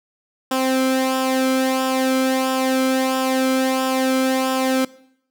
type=tone with flanger; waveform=sawtooth; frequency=261.6 Hz; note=C4; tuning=in tune; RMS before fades=-19 dBFS; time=0.51-4.85 s; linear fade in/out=5 ms; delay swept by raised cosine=0.47 to 1.11 ms; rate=1.5 Hz; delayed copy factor=-0.6; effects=noise-tail reverb RT60 0.7 s tail -21 dB re dry